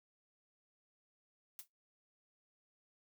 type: noise with exponential decay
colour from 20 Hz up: blue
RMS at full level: -44 dBFS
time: 1.59-1.68 s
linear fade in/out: 0 ms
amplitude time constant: 18 ms
effects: noise-tail reverb RT60 0.2 s tail -26 dB re dry